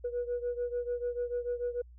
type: beating tone pair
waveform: sine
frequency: 483.3 / 490.1 Hz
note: B4 / B4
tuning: -38 / -13 cents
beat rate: 6.8 Hz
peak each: -32 / -35 dBFS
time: 0.04-1.82 s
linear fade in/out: 10 ms
effects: tanh soft clip ceiling -26 dBFS + added 60 Hz sine -50 dBFS peak until 1.98 s